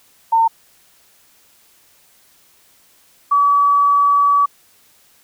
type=tone pair in turn; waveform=sine; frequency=907 / 1142.7 Hz; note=A#5 / D6; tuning=-48 / -48 cents; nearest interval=major third; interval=400 cents; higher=second; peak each=-10 dBFS; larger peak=neither; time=0.32-0.48 / 3.31-4.46 s; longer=second; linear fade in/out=10 ms; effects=white hiss -53 dBFS RMS until 5.23 s